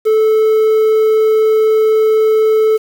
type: tone with quantisation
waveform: triangle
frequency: 436 Hz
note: A4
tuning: 16 cents flat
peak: -6 dBFS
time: 0.05-2.78 s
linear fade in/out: 20 ms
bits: 6
effects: none